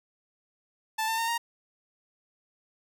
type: tone with pitch steps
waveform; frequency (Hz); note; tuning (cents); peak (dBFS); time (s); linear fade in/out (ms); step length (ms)
sawtooth; 880 / 897.5 / 915.3 / 933.4; A5 / A5 / A#5 / A#5; 0 / +34 / -32 / +2; -23; 0.98-1.38; 10; 100
effects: none